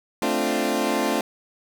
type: chord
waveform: 20% pulse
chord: D minor seventh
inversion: second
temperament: equal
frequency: 220 / 261.6 / 293.7 / 349.2 Hz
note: A3 / C4 / D4 / F4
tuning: 0 / 0 / 0 / 0 cents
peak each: -22 dBFS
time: 0.22-1.21 s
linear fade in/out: 2 ms
effects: none